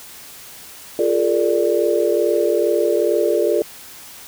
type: chord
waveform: sine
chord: Bb dominant seventh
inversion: second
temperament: equal with one note detuned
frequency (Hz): 349.2 / 415.3 / 457.6 / 587.3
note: F4 / Ab4 / Bb4 / D5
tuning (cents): 0 / 0 / -32 / 0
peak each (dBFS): -20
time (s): 0.99-3.62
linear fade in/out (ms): 2
effects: white hiss -39 dBFS RMS until 4.27 s